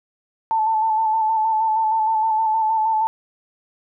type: tone with vibrato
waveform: sine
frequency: 880 Hz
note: A5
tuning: in tune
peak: -16 dBFS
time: 0.51-3.07 s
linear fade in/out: 0 ms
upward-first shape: square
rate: 6.4 Hz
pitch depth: 26 cents each way
effects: none